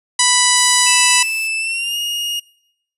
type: harmonic tone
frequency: 987.8 Hz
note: B5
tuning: in tune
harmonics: 1 / 2 / 3 / 4 / 5 / 6 / 7 / 8 / 9 / 10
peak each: -20 / -20 / -20 / -20 / -20 / -20 / -20 / -20 / -20 / -20 dBFS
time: 0.19-1.23 s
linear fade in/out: 5 ms
type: noise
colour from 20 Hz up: violet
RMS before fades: -32 dBFS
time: 0.56-1.48 s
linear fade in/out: 10 ms
type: tone with pitch glide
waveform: 40% pulse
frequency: 2637 to 2859 Hz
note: E7 to F7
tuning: 0 to +40 cents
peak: -18 dBFS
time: 0.86-2.4 s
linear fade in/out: 10 ms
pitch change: +140 cents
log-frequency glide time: 1.59-1.97 s
effects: noise-tail reverb RT60 0.7 s tail -22 dB re dry + resampled to 32000 Hz